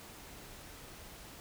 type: silence
effects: pink hiss -51 dBFS RMS until 1.4 s